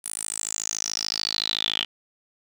10% pulse tone with band-pass filter sweep, 53.7 Hz, A1, 41 cents flat, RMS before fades -29 dBFS, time 0.04-1.85 s, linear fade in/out 10 ms, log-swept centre 10000 to 3100 Hz, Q 9.4, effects none

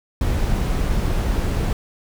brown noise, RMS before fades -20 dBFS, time 0.21-1.73 s, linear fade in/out 2 ms, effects none

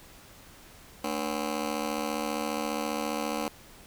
15% pulse ring-modulated tone, 261.3 Hz, C4, 2 cents flat, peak -20 dBFS, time 1.04-3.48 s, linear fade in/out 0 ms, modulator 37.4 Hz, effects pink hiss -52 dBFS RMS until 3.86 s

